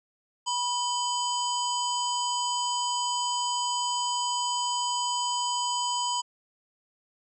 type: harmonic tone with a mistuned harmonic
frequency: 976 Hz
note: B5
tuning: 21 cents flat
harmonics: 1 / 3 / 5 / 7 / 8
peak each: -28 / -33 / -35 / -36 / -37 dBFS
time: 0.46-6.22 s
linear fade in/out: 20 ms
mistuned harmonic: 3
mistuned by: +80 cents
effects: none